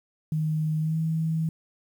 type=tone with pitch glide; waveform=sine; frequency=155.9 to 160.75 Hz; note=D#3 to E3; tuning=+4 to -43 cents; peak=-23 dBFS; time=0.32-1.49 s; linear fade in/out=2 ms; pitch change=+53 cents; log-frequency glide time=0.8-0.98 s; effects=9-bit